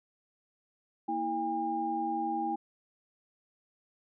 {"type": "tone cluster", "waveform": "sine", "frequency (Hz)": [233.4, 324.3, 807], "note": ["A#3", "E4", "G#5"], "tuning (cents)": [2, -28, -50], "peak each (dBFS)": [-39, -35, -31], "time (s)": [1.08, 2.56], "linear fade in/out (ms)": 10, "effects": []}